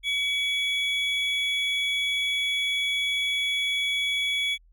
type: tone pair together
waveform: triangle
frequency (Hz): 2269 / 3384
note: C#7 / G#7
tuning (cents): +40 / +32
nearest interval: perfect fifth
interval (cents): 692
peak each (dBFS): -25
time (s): 0.03-4.58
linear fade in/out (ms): 50
effects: added 41 Hz sine -54 dBFS peak until 4.72 s